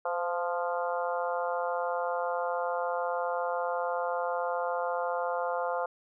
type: harmonic tone with a mistuned harmonic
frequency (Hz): 174.61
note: F3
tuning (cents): 0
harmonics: 3 / 4 / 5 / 6 / 7 / 8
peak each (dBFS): -32 / -34 / -36 / -38 / -39 / -40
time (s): 0.05-5.86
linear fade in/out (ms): 5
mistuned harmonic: 3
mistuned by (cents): -23
effects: none